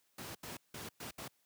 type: noise bursts at uneven times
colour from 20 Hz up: pink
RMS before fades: -45 dBFS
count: 5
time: 0.18-0.35 / 0.43-0.57 / 0.74-0.89 / 1-1.11 / 1.18-1.28 s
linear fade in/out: 5 ms
effects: white hiss -75 dBFS RMS until 1.45 s + high-pass 100 Hz 12 dB/octave